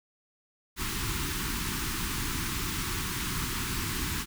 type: band-stop noise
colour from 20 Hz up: pink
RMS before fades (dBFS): -32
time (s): 0.76-4.26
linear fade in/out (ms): 50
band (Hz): 380 to 940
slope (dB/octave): 48
effects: none